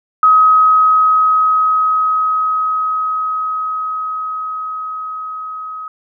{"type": "tone with level ramp", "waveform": "sine", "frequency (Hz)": 1268, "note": "D#6", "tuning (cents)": 32, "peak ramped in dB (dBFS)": [-5, -24], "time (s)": [0.23, 5.88], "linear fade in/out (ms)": 2, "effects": []}